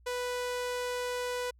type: tone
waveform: sawtooth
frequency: 493.9 Hz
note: B4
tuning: in tune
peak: -28 dBFS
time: 0.06-1.51 s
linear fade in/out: 10 ms
effects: added 60 Hz sine -57 dBFS peak until 1.59 s + low-pass 12000 Hz 12 dB/octave